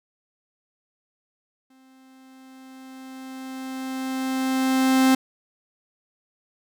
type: tone with exponential growth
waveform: 45% pulse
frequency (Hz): 262.3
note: C4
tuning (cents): +4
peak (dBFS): -14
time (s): 1.7-5.15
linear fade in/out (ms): 5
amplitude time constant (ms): 750
effects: none